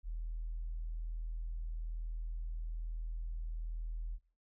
sine tone, 40.57 Hz, E1, 27 cents flat, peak -36 dBFS, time 0.03-4.19 s, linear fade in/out 50 ms, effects noise-tail reverb RT60 0.4 s tail -22 dB re dry + tanh soft clip ceiling -32 dBFS

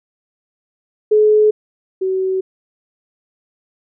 sine tone pair in turn, 426.1 / 377.7 Hz, G#4 / F#4, +44 / +36 cents, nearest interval major second, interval 208 cents, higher first, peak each -8 / -15 dBFS, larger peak first, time 1.11-1.51 / 2.01-2.41 s, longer neither, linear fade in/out 10 ms, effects none

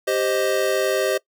square chord, C minor, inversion second, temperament equal, 392 / 523.3 / 622.3 Hz, G4 / C5 / Eb5, 0 / 0 / 0 cents, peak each -24 dBFS, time 0.07-1.18 s, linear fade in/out 10 ms, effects noise-tail reverb RT60 0.1 s tail -21 dB re dry

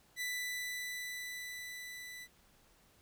sawtooth tone with level ramp, 1985 Hz, B6, 8 cents sharp, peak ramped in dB -32 to -43 dBFS, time 0.16-2.28 s, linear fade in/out 50 ms, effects pink hiss -67 dBFS RMS until 3.01 s

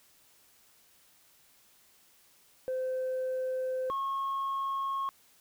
sine tone pair in turn, 516 / 1089 Hz, C5 / C#6, -24 / -31 cents, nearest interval octave + minor second, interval 1293 cents, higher second, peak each -28 dBFS, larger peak neither, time 2.68-3.9 / 3.9-5.09 s, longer first, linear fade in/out 0 ms, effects tanh soft clip ceiling -28 dBFS + white hiss -63 dBFS RMS until 5.4 s

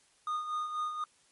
triangle tone with tremolo, 1229 Hz, D#6, 22 cents flat, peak -28 dBFS, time 0.27-1.04 s, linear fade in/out 2 ms, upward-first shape sine, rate 4.1 Hz, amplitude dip 55%, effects white hiss -66 dBFS RMS until 1.31 s + MP3 48 kbps

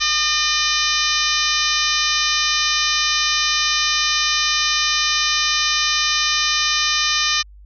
harmonic tone with a mistuned harmonic, 606 Hz, D#5, 46 cents flat, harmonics 2 / 3 / 4 / 5 / 6 / 7 / 8 / 9 / 10, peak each -25 / -25 / -25 / -25 / -25 / -25 / -25 / -25 / -25 dBFS, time 0-7.43 s, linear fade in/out 20 ms, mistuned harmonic 7, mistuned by -66 cents, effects added 50 Hz sine -40 dBFS peak until 7.65 s

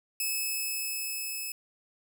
5% pulse tone with level ramp, 2592 Hz, E7, 30 cents flat, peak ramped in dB -19 to -25 dBFS, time 0.2-1.52 s, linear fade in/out 2 ms, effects none

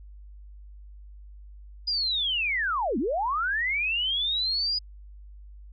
sine linear two-way sweep, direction down then up, 4978 to 207.7 to 4978 Hz, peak -24 dBFS, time 1.87-4.79 s, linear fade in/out 10 ms, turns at 2.98 s, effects added 50 Hz sine -43 dBFS peak until 5.72 s

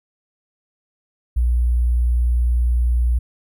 sine tone with sample-and-hold, 60.1 Hz, B1, 46 cents flat, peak -14 dBFS, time 1.36-3.19 s, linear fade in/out 10 ms, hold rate 11025 Hz, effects none

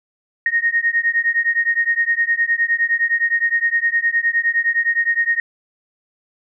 sine beating tone pair, 1856 / 1865.7 Hz, A#6 / A#6, -8 / +1 cents, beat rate 9.7 Hz, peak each -18 dBFS, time 0.46-5.4 s, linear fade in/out 2 ms, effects none

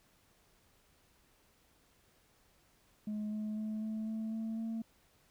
sine tone with pitch steps, 211.5 / 213.7 / 215.9 / 218.2 / 220.5 / 222.8 / 225.1 Hz, G#3 / G#3 / A3 / A3 / A3 / A3 / A3, +32 / +50 / -33 / -14 / +4 / +22 / +40 cents, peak -33 dBFS, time 3.07-4.82 s, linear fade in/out 5 ms, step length 250 ms, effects tanh soft clip ceiling -34 dBFS + pink hiss -69 dBFS RMS until 5.3 s

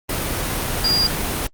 sine tone in noise, 4817 Hz, D8, 43 cents sharp, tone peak -15 dBFS, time 0.84-1.07 s, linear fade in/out 5 ms, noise pink, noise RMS -23 dBFS, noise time 0.09-1.47 s, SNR +5 dB, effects Opus 32 kbps

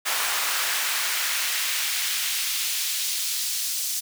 pink noise with high-pass filter sweep, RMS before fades -26 dBFS, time 0.05-4.01 s, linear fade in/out 20 ms, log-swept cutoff 1100 to 5300 Hz, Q 0.94, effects none

